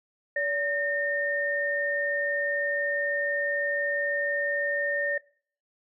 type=tone pair together; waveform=sine; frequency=573 / 1826 Hz; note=D5 / A#6; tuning=-43 / -36 cents; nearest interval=octave + minor sixth; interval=2007 cents; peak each=-29 / -26 dBFS; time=0.36-5.18 s; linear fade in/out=5 ms; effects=noise-tail reverb RT60 0.5 s tail -22 dB re dry